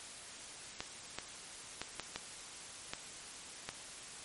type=clicks; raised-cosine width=0.2 ms; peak=-20 dBFS; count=7; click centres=0.805 / 1.186 / 1.816 / 1.997 / 2.16 / 2.935 / 3.69 s; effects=white hiss -49 dBFS RMS until 4.24 s + MP3 48 kbps